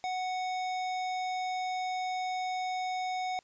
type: tone with hard clipping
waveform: sine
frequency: 740 Hz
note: F#5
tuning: in tune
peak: -33 dBFS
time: 0.04-3.39 s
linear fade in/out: 0 ms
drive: 17 dB
effects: white hiss -66 dBFS RMS until 3.43 s + resampled to 16000 Hz